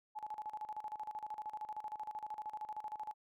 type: tone with tremolo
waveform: sine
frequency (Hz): 853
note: G#5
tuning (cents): +46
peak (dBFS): -39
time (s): 0.15-3.14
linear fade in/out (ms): 20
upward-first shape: square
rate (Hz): 13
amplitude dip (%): 80
effects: none